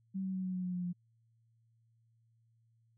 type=tone with pitch steps; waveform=sine; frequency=191.5 / 189.3 / 187.13 / 184.98 / 182.85 / 180.75 / 178.68 / 176.62 Hz; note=G3 / F#3 / F#3 / F#3 / F#3 / F#3 / F3 / F3; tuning=-40 / +40 / +20 / 0 / -20 / -40 / +40 / +20 cents; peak=-34 dBFS; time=0.14-0.932 s; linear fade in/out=20 ms; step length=99 ms; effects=added 114 Hz sine -68 dBFS peak until 2.97 s